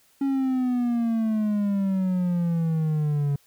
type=exponential sweep; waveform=triangle; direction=down; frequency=277.2 to 140.8 Hz; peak=-19 dBFS; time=0.21-3.36 s; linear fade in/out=5 ms; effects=white hiss -61 dBFS RMS until 3.46 s